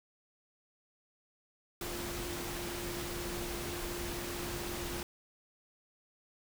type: tone in noise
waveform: sine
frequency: 349.2 Hz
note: F4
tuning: in tune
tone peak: -42 dBFS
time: 1.81-5.03 s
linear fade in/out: 2 ms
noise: pink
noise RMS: -40 dBFS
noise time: 1.81-5.03 s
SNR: -5 dB
effects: none